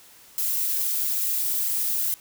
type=noise with flanger; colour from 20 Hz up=violet; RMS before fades=-25 dBFS; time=0.38-2.14 s; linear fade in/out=0 ms; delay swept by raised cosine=0.95 to 5.75 ms; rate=2.3 Hz; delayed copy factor=+0.65; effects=white hiss -51 dBFS RMS until 2.2 s